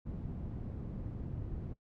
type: low-pass noise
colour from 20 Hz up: white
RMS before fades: -41 dBFS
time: 0.05-1.74 s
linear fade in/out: 20 ms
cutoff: 150 Hz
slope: 12 dB/octave
effects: noise-tail reverb RT60 0.1 s tail -19 dB re dry